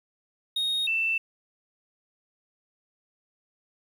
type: tone pair in turn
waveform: triangle / sine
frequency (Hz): 3729 / 2667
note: A#7 / E7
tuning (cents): 0 / +20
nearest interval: tritone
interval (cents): 580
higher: first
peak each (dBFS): -23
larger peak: neither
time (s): 0.56-0.87 / 0.87-1.18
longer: neither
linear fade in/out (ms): 5
effects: 9-bit